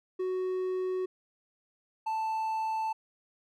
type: tone pair in turn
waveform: triangle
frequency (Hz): 370.8 / 881.9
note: F#4 / A5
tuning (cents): +4 / +4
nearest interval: octave + minor third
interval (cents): 1500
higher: second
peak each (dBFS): -27 / -27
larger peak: neither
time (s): 0.19-1.06 / 2.06-2.93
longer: neither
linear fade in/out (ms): 10
effects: none